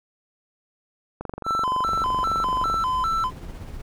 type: click train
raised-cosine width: 1 ms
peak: -17 dBFS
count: 37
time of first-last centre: 1.21-2.742 s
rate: 23.5 Hz
type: tone with vibrato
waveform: triangle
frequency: 1165 Hz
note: D6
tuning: 14 cents flat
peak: -19 dBFS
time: 1.44-3.31 s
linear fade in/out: 50 ms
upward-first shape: square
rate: 2.5 Hz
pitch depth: 230 cents each way
type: noise with tremolo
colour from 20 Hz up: brown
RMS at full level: -34 dBFS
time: 1.86-3.82 s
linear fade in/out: 10 ms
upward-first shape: sine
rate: 16 Hz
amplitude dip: 35%
effects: none